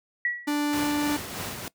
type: tone with exponential decay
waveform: sine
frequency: 1933 Hz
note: B6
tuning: 38 cents flat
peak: -21 dBFS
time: 0.25-0.58 s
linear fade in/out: 2 ms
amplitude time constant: 70 ms
type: tone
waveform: 45% pulse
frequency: 293.7 Hz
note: D4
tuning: in tune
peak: -23 dBFS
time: 0.47-1.17 s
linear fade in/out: 10 ms
type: noise with tremolo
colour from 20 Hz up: pink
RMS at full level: -32 dBFS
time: 0.73-1.68 s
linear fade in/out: 0 ms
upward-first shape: sine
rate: 3.2 Hz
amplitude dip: 40%
effects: noise-tail reverb RT60 0.1 s tail -20 dB re dry + high-pass 100 Hz 12 dB/octave